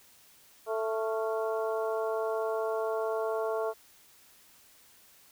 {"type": "harmonic tone with a mistuned harmonic", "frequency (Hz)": 221.1, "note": "A3", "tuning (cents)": 9, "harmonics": [2, 3, 4, 5, 6], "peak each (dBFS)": [-31, -33, -40, -39, -43], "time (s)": [0.66, 3.74], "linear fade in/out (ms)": 50, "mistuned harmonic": 6, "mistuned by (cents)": 74, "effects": ["white hiss -59 dBFS RMS until 5.31 s"]}